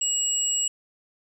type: tone pair together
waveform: sine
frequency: 2888 / 7710 Hz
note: F#7 / B8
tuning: -43 / -43 cents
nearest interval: octave + perfect fourth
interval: 1700 cents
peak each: -29 / -22 dBFS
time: 0.01-0.68 s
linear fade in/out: 5 ms
effects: tanh soft clip ceiling -16 dBFS + 10-bit